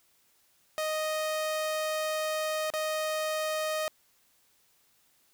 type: tone with dropouts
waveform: sawtooth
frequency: 622.3 Hz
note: D#5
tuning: in tune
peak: -25 dBFS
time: 0.78-3.88 s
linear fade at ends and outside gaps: 0 ms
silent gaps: 2.702-2.737 s
effects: white hiss -67 dBFS RMS until 5.33 s